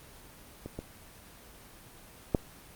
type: clicks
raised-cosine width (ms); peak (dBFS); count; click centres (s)
2; -25 / -23 / -10; 3; 0.66 / 0.79 / 2.348
effects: pink hiss -52 dBFS RMS until 2.75 s + Opus 24 kbps